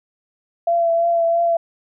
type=tone with vibrato; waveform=sine; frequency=676 Hz; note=E5; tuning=43 cents sharp; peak=-14 dBFS; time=0.67-1.57 s; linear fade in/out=5 ms; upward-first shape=triangle; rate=3 Hz; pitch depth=25 cents each way; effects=none